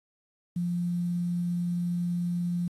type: tone with quantisation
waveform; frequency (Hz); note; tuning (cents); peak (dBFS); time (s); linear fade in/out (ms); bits
sine; 174.61; F3; 0; -26; 0.56-2.68; 5; 9
effects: AAC 32 kbps